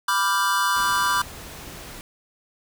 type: chord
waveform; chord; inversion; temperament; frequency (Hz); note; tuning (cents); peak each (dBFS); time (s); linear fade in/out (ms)
square; G dominant seventh; first; equal; 987.8 / 1174.7 / 1396.9 / 1568; B5 / D6 / F6 / G6; 0 / 0 / 0 / 0; -25 / -24 / -28 / -27; 0.08-1.22; 5
type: noise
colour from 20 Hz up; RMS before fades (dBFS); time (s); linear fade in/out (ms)
pink; -39; 0.76-2.01; 0
effects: none